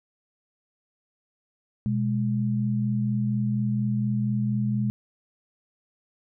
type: tone pair together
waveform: sine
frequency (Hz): 123.47 / 207.7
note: B2 / G#3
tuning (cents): 0 / 0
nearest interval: major sixth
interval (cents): 900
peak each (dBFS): -25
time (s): 1.86-4.9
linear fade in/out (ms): 0
effects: none